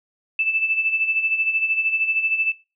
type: tone with tremolo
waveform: sine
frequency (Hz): 2637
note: E7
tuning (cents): 0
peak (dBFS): -16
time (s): 0.39-2.52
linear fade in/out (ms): 2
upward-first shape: sine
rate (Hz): 13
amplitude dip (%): 70
effects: noise-tail reverb RT60 0.3 s tail -18 dB re dry